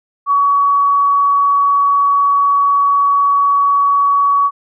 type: tone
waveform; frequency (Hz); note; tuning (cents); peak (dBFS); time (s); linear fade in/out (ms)
sine; 1129; C#6; +31; -9; 0.26-4.51; 50
effects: none